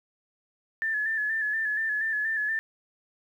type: tone with vibrato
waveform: sine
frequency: 1744 Hz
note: A6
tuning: 16 cents flat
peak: -25 dBFS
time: 0.82-2.59 s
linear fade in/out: 0 ms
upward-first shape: square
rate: 4.2 Hz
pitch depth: 40 cents each way
effects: 10-bit